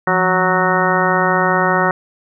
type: harmonic tone with a mistuned harmonic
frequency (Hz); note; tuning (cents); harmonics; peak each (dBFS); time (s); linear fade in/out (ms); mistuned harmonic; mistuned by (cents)
185; F#3; 0; 1 / 2 / 3 / 4 / 5 / 6 / 7 / 8 / 10; -21 / -21 / -21 / -21 / -21 / -21 / -21 / -21 / -21; 0.07-1.91; 2; 1; -120
effects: none